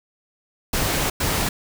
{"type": "noise bursts at uneven times", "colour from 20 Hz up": "pink", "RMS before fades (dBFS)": -22, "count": 2, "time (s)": [[0.73, 1.1], [1.2, 1.49]], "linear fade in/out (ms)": 5, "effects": []}